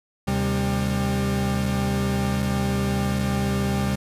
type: tone cluster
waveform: 40% pulse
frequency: 76.9 / 131.9 / 198.5 Hz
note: D#2 / C3 / G3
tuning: -20 / +14 / +22 cents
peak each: -28 / -25 / -23 dBFS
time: 0.27-3.96 s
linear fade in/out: 10 ms
effects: resampled to 32000 Hz